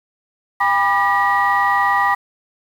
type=tone cluster; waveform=sine; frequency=802 / 985 / 1195 / 1919 Hz; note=G5 / B5 / D6 / A#6; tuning=+39 / -5 / +30 / +50 cents; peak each=-18 dBFS; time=0.6-2.15 s; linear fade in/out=10 ms; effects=tanh soft clip ceiling -6 dBFS + 7-bit